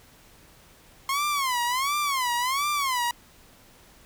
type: tone with vibrato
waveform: sawtooth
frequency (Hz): 1064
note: C6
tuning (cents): +29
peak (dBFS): -20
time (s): 1.09-3.11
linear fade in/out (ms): 2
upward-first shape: sine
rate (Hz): 1.4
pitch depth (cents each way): 190
effects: pink hiss -54 dBFS RMS until 4.05 s